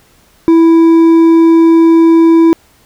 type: tone with hard clipping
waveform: triangle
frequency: 329.6 Hz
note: E4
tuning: in tune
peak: -4 dBFS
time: 0.48-2.53 s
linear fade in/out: 0 ms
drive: 7 dB
effects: pink hiss -48 dBFS RMS until 2.85 s